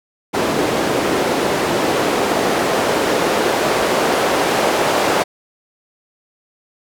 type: noise with band-pass filter sweep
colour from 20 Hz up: white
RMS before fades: -17 dBFS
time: 0.33-5.24 s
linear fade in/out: 20 ms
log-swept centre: 350 to 530 Hz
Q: 1.1
effects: none